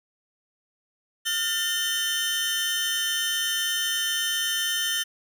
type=tone cluster; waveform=sawtooth; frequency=1416 / 1801 / 3076 Hz; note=F6 / A6 / G7; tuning=+23 / +40 / -33 cents; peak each=-32 / -25 / -23 dBFS; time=1.25-5.04 s; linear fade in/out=20 ms; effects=none